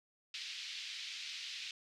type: band-pass noise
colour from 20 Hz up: pink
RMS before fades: -45 dBFS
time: 0.34-1.71 s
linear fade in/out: 2 ms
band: 2500 to 5000 Hz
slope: 24 dB/octave
effects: none